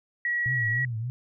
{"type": "tone", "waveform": "sine", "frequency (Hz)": 1919, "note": "A#6", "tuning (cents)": 50, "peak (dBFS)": -24, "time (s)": [0.25, 0.85], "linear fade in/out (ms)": 2}
{"type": "tone with vibrato", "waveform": "sine", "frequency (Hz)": 120, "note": "B2", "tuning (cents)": -49, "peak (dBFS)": -28, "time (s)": [0.46, 1.1], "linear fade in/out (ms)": 0, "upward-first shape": "triangle", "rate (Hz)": 3.4, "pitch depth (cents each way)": 180}
{"effects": []}